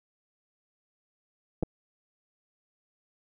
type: clicks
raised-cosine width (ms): 2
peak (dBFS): -16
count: 2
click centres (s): 1.627 / 1.633
effects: none